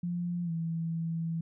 sine tone with pitch glide, 174.61 to 164.81 Hz, F3 to E3, 0 to 0 cents, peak -30 dBFS, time 0.03-1.41 s, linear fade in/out 5 ms, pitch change -100 cents, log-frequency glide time 0.44-0.51 s, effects none

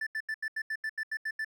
triangle tone bursts, 1760 Hz, A6, in tune, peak -29 dBFS, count 11, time 0.01-1.447 s, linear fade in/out 5 ms, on 57 ms, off 81 ms, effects none

